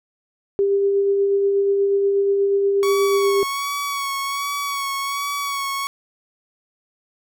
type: tone with tremolo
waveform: sine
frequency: 397.7 Hz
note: G4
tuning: 25 cents sharp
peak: -14 dBFS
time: 0.59-3.43 s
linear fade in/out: 0 ms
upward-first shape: sine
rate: 8.3 Hz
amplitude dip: 25%
type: tone with vibrato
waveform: sawtooth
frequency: 1120 Hz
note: C#6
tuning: 18 cents sharp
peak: -19 dBFS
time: 2.83-5.87 s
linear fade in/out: 0 ms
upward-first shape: sine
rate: 1.3 Hz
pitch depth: 28 cents each way
effects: none